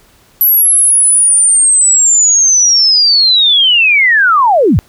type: linear sweep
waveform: sine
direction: down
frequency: 11840 to 58.27 Hz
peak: -5 dBFS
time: 0.41-4.79 s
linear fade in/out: 0 ms
effects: pink hiss -47 dBFS RMS until 4.88 s